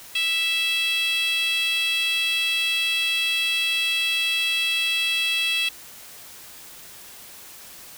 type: tone with high-pass filter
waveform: 10% pulse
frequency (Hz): 659.3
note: E5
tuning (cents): 0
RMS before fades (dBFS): -23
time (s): 0.15-5.69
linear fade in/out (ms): 5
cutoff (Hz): 2900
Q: 9
effects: white hiss -43 dBFS RMS until 7.97 s